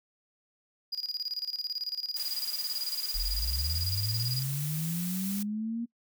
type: tone with tremolo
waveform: triangle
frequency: 4882 Hz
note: D#8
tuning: 34 cents flat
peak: -29 dBFS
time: 0.92-4.43 s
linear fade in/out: 10 ms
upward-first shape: square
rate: 18 Hz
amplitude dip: 80%
type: noise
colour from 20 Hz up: blue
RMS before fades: -38 dBFS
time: 2.16-5.43 s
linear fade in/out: 5 ms
type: linear sweep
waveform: sine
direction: up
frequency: 37.61 to 237 Hz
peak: -30 dBFS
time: 3.14-5.86 s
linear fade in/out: 20 ms
effects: noise-tail reverb RT60 0.1 s tail -23 dB re dry